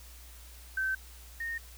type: tone pair in turn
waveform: sine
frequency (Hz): 1544 / 1843.6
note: G6 / A#6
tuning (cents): -27 / -20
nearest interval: minor third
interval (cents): 307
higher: second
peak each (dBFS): -28 / -33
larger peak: first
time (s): 0.77-0.95 / 1.4-1.58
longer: neither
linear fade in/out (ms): 5
effects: added 60 Hz sine -49 dBFS peak until 1.77 s + white hiss -54 dBFS RMS until 1.77 s